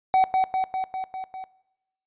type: tone with echo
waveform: triangle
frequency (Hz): 756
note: F#5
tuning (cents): +37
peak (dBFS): -14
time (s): 0.14-0.24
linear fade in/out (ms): 0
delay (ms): 200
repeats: 6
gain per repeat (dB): -3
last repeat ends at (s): 1.44
effects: noise-tail reverb RT60 0.9 s tail -20 dB re dry + resampled to 8000 Hz